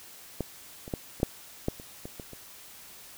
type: clicks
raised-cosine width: 2 ms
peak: -16 / -27 / -16 / -28 / -9 / -13 / -30 / -25 / -26 / -30 dBFS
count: 10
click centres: 0.407 / 0.879 / 0.938 / 1.201 / 1.231 / 1.684 / 1.799 / 2.055 / 2.198 / 2.333 s
effects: white hiss -49 dBFS RMS until 3.17 s